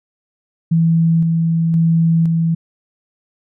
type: tone with tremolo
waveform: sine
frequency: 164.81 Hz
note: E3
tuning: in tune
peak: -10 dBFS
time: 0.71-2.55 s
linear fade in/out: 10 ms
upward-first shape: square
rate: 0.97 Hz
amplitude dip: 25%
effects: none